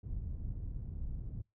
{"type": "low-pass noise", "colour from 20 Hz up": "pink", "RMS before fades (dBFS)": -40, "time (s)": [0.03, 1.42], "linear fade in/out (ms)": 5, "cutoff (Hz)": 110, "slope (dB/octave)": 12, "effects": ["noise-tail reverb RT60 0.2 s tail -25 dB re dry"]}